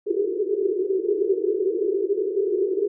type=band-pass noise; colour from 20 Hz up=pink; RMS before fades=-23 dBFS; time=0.06-2.88 s; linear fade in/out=10 ms; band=360 to 430 Hz; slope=96 dB/octave; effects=none